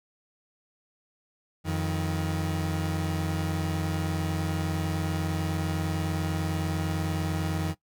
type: tone pair together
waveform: 30% pulse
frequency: 89 / 158.03 Hz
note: F2 / D#3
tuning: +33 / +27 cents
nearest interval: minor seventh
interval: 994 cents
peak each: -27 dBFS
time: 1.64-7.75 s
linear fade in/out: 50 ms
effects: noise-tail reverb RT60 0.1 s tail -18 dB re dry